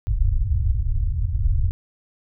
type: low-pass noise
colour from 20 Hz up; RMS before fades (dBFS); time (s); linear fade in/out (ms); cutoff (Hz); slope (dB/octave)
pink; -20; 0.07-1.71; 0; 110; 48
effects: none